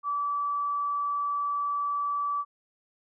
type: tone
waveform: sine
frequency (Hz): 1154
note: D6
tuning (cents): -31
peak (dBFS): -26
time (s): 0.03-2.45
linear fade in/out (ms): 50
effects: none